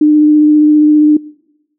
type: tone with vibrato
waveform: sine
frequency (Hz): 301.7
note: D4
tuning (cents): +47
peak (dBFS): -4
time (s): 0.01-1.17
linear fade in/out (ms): 5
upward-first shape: triangle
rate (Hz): 15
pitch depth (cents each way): 15
effects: noise-tail reverb RT60 1.0 s tail -23 dB re dry